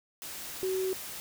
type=tone in noise; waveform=sine; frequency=376.2 Hz; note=F#4; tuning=29 cents sharp; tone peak=-28 dBFS; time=0.63-0.93 s; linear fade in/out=0 ms; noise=white; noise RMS=-41 dBFS; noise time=0.22-1.2 s; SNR=+10 dB; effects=none